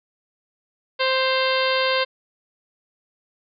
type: harmonic tone with a mistuned harmonic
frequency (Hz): 523.3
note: C5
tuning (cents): 0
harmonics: 1 / 2 / 3 / 4 / 5 / 6 / 7 / 8 / 9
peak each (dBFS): -22 / -25 / -27 / -28 / -29 / -30 / -30 / -31 / -32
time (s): 0.99-2.05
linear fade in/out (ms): 20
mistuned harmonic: 5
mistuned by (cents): +48
effects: none